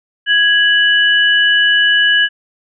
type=tone pair together; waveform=sine; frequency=1661.2 / 2960 Hz; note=G#6 / F#7; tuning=0 / 0 cents; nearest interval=minor seventh; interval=1000 cents; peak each=-10 / -13 dBFS; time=0.26-2.29 s; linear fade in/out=50 ms; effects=none